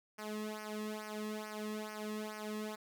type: tone with flanger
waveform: sawtooth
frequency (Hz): 213.5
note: G#3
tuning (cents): +48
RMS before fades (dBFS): -42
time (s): 0.18-2.76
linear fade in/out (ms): 10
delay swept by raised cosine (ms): 0.26 to 1.36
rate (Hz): 2.3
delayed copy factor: -0.9
effects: none